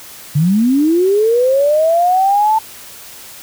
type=linear sweep; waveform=sine; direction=up; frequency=139 to 890 Hz; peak=-9 dBFS; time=0.35-2.59 s; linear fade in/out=10 ms; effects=white hiss -35 dBFS RMS until 3.42 s